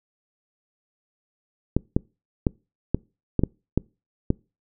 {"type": "clicks", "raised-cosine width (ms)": 3, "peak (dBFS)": -6, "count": 8, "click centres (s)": [1.766, 1.965, 2.468, 2.946, 3.393, 3.436, 3.776, 4.304], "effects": ["noise-tail reverb RT60 0.3 s tail -26 dB re dry"]}